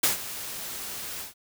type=noise with ADSR envelope; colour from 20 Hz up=white; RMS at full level=-21 dBFS; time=0.03-1.34 s; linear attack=8 ms; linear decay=130 ms; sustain=-15 dB; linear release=130 ms; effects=none